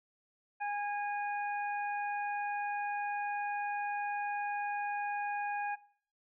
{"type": "harmonic tone", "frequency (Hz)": 821, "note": "G#5", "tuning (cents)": -20, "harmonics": [1, 2, 3], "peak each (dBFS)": [-34, -41, -43], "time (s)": [0.6, 5.76], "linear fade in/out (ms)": 20, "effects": ["noise-tail reverb RT60 0.5 s tail -18 dB re dry"]}